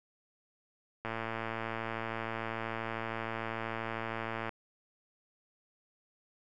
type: click train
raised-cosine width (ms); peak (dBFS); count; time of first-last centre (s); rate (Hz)
0.5; -21; 390; 1.05-4.492; 113
effects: none